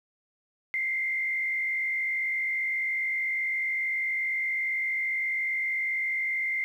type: tone with frequency modulation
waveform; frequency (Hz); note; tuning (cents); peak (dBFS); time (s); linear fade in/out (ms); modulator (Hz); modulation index
sine; 2093; C7; 0; -26; 0.74-6.64; 0; 52.4; 0.93
effects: 10-bit